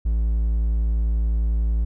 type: tone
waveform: triangle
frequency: 55.6 Hz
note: A1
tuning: 19 cents sharp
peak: -16 dBFS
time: 0.05-1.85 s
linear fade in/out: 10 ms
effects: none